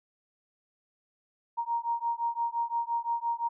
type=beating tone pair; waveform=sine; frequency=932.3 / 938.1 Hz; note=A#5 / A#5; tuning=0 / +11 cents; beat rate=5.8 Hz; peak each=-31 dBFS; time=1.57-3.49 s; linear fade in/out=20 ms; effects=none